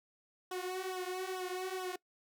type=tone with flanger; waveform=sawtooth; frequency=370 Hz; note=F#4; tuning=in tune; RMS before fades=-39 dBFS; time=0.51-1.96 s; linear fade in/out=5 ms; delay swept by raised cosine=0.43 to 4.83 ms; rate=2.3 Hz; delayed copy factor=-0.9; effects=noise-tail reverb RT60 0.1 s tail -22 dB re dry